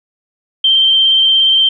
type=tone with vibrato; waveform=sine; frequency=3136 Hz; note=G7; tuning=in tune; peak=-7 dBFS; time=0.64-1.69 s; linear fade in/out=5 ms; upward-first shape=square; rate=17 Hz; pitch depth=12 cents each way; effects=none